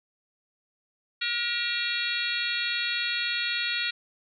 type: harmonic tone with a mistuned harmonic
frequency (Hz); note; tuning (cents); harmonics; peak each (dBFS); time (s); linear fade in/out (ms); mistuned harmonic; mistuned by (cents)
476.4; A#4; +38; 3 / 4 / 5 / 6 / 7 / 8 / 9; -34 / -34 / -34 / -34 / -34 / -34 / -34; 1.21-3.91; 10; 6; -77
effects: none